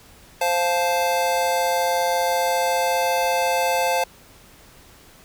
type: chord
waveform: square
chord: F major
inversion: second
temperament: just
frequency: 523.8 / 698.5 / 873.1 Hz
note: C5 / F5 / A5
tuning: +2 / 0 / -14 cents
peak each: -24 dBFS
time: 0.41-4.04 s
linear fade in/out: 5 ms
effects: pink hiss -49 dBFS RMS until 5.24 s